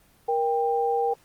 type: tone pair together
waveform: sine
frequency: 470.9 / 792 Hz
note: A#4 / G5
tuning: +18 / +18 cents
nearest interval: major sixth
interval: 900 cents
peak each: -24 dBFS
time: 0.28-1.14 s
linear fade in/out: 10 ms
effects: pink hiss -59 dBFS RMS until 1.24 s + Opus 24 kbps